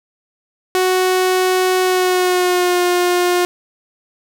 sawtooth tone with pitch glide, 370 to 356 Hz, F#4 to F4, 0 to +33 cents, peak -9 dBFS, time 0.75-3.45 s, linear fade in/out 0 ms, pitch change -67 cents, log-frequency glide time 1.82-2.82 s, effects none

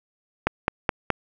click train, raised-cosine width 0.5 ms, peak -4 dBFS, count 4, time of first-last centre 0.47-1.103 s, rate 4.74 Hz, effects none

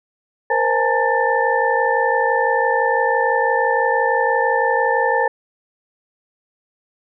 sine tone cluster, 470.3 / 522 / 843 / 909 / 1775 Hz, A#4 / C5 / G#5 / A#5 / A6, +15 / -4 / +26 / -44 / +15 cents, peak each -21 dBFS, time 0.5-5.28 s, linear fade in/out 5 ms, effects none

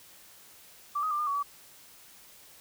sine tone with pitch steps, 1167 / 1257 / 1185 / 1211 / 1125 / 1146 Hz, D6 / D#6 / D6 / D#6 / C#6 / D6, -11 / +17 / +15 / -47 / +25 / -43 cents, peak -27 dBFS, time 0.95-1.43 s, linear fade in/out 10 ms, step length 80 ms, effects white hiss -54 dBFS RMS until 2.6 s

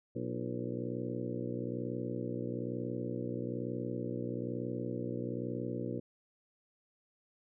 harmonic tone with a mistuned harmonic, 61.1 Hz, B1, 18 cents flat, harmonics 2 / 3 / 4 / 5 / 6 / 7 / 8 / 9, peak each -41 / -44 / -41 / -43 / -43 / -46 / -43 / -49 dBFS, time 0.15-6 s, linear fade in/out 10 ms, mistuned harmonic 6, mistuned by -77 cents, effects none

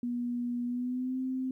sine tone with pitch glide, 242 to 259.4 Hz, B3 to C4, -35 to -15 cents, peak -30 dBFS, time 0.03-1.51 s, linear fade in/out 2 ms, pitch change +120 cents, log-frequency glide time 0.65-1.18 s, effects 12-bit

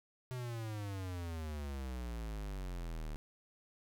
square exponential sweep, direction down, 128.7 to 36.96 Hz, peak -40 dBFS, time 0.31-3.16 s, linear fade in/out 0 ms, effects none

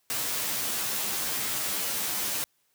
white noise with comb filter, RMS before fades -30 dBFS, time 0.1-2.44 s, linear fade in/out 0 ms, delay 12 ms, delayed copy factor -0.95, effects white hiss -71 dBFS RMS until 2.74 s + high-pass 80 Hz 12 dB/octave

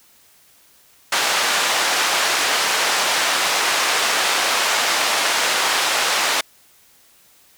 pink band-pass noise, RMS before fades -19 dBFS, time 1.12-6.41 s, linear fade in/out 5 ms, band 780 to 7200 Hz, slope 12 dB/octave, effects white hiss -53 dBFS RMS until 7.57 s

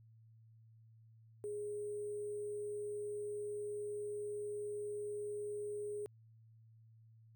sine tone with sample-and-hold, 415.3 Hz, G#4, in tune, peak -39 dBFS, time 1.44-6.06 s, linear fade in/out 0 ms, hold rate 8820 Hz, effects added 112 Hz sine -60 dBFS peak until 7.35 s

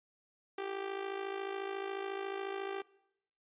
sawtooth tone with amplitude modulation, 392 Hz, G4, in tune, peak -30 dBFS, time 0.58-2.82 s, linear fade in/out 5 ms, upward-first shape sine, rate 54.1 Hz, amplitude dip 70%, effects noise-tail reverb RT60 0.8 s tail -21 dB re dry + resampled to 8000 Hz

